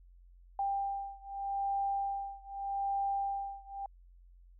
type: beating tone pair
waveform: sine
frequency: 792 / 792.82 Hz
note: G5 / G5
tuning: +18 / +19 cents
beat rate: 0.82 Hz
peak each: -35 / -36 dBFS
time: 0.59-3.86 s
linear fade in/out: 2 ms
effects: added 44 Hz sine -55 dBFS peak until 4.59 s